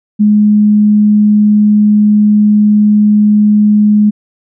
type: tone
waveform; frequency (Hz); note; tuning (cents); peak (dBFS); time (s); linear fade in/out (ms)
sine; 209.6; G#3; +16; -4; 0.19-4.11; 20
effects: none